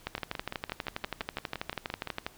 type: two click trains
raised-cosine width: 0.3 ms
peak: -16 / -19 dBFS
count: 28 / 12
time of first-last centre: 0.07-2.265 / 0.18-2.073 s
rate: 12.3 / 5.81 Hz
effects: pink hiss -56 dBFS RMS until 2.37 s